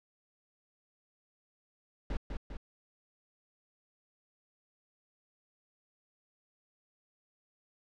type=noise with echo; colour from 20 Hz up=brown; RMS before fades=-33 dBFS; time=2.1-2.17 s; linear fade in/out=2 ms; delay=200 ms; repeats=2; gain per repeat=-4 dB; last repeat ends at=2.57 s; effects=low-pass 4000 Hz 12 dB/octave